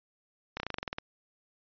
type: slowing click train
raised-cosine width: 0.3 ms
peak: -18 dBFS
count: 11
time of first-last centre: 0.57-0.984 s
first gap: 30 ms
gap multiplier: 1.07
effects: resampled to 11025 Hz